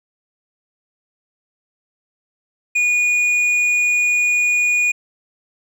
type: tone with hard clipping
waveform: sine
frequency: 2452 Hz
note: D#7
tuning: 26 cents flat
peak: -15 dBFS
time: 2.75-4.92 s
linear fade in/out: 10 ms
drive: 5 dB
effects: none